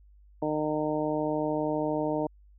harmonic tone, 152.7 Hz, D#3, 32 cents flat, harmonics 1 / 2 / 3 / 4 / 5 / 6, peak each -38 / -30 / -33 / -31 / -38 / -36 dBFS, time 0.42-2.27 s, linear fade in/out 5 ms, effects added 50 Hz sine -53 dBFS peak until 2.58 s

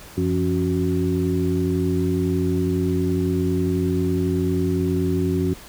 harmonic tone with a mistuned harmonic, 92 Hz, F#2, 9 cents flat, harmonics 1 / 2 / 3 / 4, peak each -24 / -24 / -24 / -24 dBFS, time 0.17-5.54 s, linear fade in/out 10 ms, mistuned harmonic 2, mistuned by -96 cents, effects pink hiss -42 dBFS RMS until 5.68 s

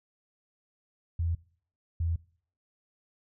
sine tone pair in turn, 84 / 83.56 Hz, E2 / E2, +33 / +24 cents, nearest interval unison, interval 9 cents, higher first, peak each -26 dBFS, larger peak neither, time 1.19-1.35 / 2-2.16 s, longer neither, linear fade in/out 5 ms, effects noise-tail reverb RT60 0.5 s tail -21 dB re dry

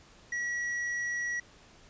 triangle tone with tanh clipping, 1926 Hz, B6, 44 cents flat, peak -32 dBFS, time 0.32-1.4 s, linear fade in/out 5 ms, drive 12 dB, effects pink hiss -57 dBFS RMS until 1.89 s + resampled to 16000 Hz

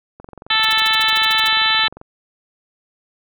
click train, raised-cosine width 1 ms, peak -23 dBFS, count 42, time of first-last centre 0.2-2.014 s, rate 22.6 Hz
harmonic tone, 440 Hz, A4, in tune, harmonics 2 / 3 / 4 / 5 / 6 / 7 / 8 / 9, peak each -24 / -22 / -20 / -24 / -24 / -21 / -21 / -20 dBFS, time 0.5-1.88 s, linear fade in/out 5 ms
white noise bursts, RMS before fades -29 dBFS, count 12, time 0.63-1.477 s, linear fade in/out 5 ms, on 22 ms, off 53 ms
effects none

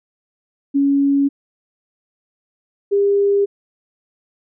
sine tone pair in turn, 279.5 / 401.6 Hz, C#4 / G4, +14 / +42 cents, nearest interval tritone, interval 628 cents, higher second, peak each -12 dBFS, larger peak neither, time 0.74-1.29 / 2.91-3.46 s, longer neither, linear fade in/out 20 ms, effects none

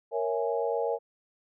sine chord, A# half-diminished seventh, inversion none, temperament equal, 466.2 / 554.4 / 659.3 / 830.6 Hz, A#4 / C#5 / E5 / G#5, 0 / 0 / 0 / 0 cents, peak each -29 / -32 / -34 / -34 dBFS, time 0.11-0.99 s, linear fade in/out 50 ms, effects none

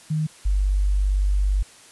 sine tone pair in turn, 155.2 / 48.88 Hz, D#3 / G1, -4 / -4 cents, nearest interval octave + minor sixth, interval 2000 cents, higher first, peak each -20 / -17 dBFS, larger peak second, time 0.1-0.27 / 0.45-1.63 s, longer second, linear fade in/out 10 ms, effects white hiss -48 dBFS RMS until 1.91 s + resampled to 24000 Hz

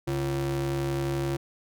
square ring-modulated tone, 102.6 Hz, G#2, 21 cents flat, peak -24 dBFS, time 0.07-1.37 s, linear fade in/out 10 ms, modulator 241 Hz, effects none

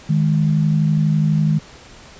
sine tone pair together, 155.6 / 207.7 Hz, D#3 / G#3, 0 / 0 cents, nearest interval perfect fourth, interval 500 cents, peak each -14 / -20 dBFS, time 0.09-1.59 s, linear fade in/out 10 ms, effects pink hiss -42 dBFS RMS until 2.19 s + resampled to 16000 Hz

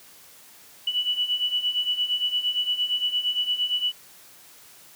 sine beating tone pair, 2952 / 2960.7 Hz, F#7 / F#7, -5 / 0 cents, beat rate 8.7 Hz, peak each -28 / -24 dBFS, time 0.87-3.92 s, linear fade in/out 5 ms, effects white hiss -50 dBFS RMS until 4.95 s + high-pass 80 Hz 12 dB/octave

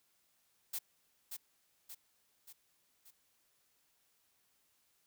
blue noise with echo, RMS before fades -39 dBFS, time 0.73-0.79 s, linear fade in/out 10 ms, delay 580 ms, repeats 4, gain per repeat -5 dB, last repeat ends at 3.11 s, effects white hiss -75 dBFS RMS until 5.06 s

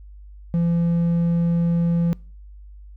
sine tone with hard clipping, 170 Hz, F3, 46 cents flat, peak -18 dBFS, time 0.54-2.13 s, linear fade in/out 0 ms, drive 3 dB, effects noise-tail reverb RT60 0.4 s tail -25 dB re dry + added 50 Hz sine -39 dBFS peak until 2.96 s

